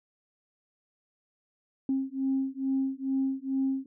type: beating tone pair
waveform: sine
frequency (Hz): 266.6 / 268.9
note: C4 / C4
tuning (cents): +33 / +47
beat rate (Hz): 2.3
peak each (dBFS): -29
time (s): 1.89-3.86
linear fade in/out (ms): 2
effects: tanh soft clip ceiling -19 dBFS